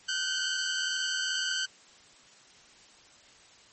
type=tone pair together; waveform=15% pulse; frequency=1459 / 1541.3 Hz; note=F#6 / G6; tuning=-25 / -30 cents; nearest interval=minor second; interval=95 cents; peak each=-28 / -23 dBFS; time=0.08-1.66 s; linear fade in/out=10 ms; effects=white hiss -56 dBFS RMS until 3.72 s + MP3 32 kbps